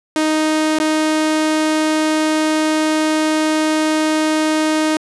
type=tone with dropouts; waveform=sawtooth; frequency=311.1 Hz; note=D#4; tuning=in tune; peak=-10 dBFS; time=0.16-4.97 s; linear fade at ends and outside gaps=1 ms; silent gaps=0.787-0.8 s; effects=resampled to 24000 Hz + 7-bit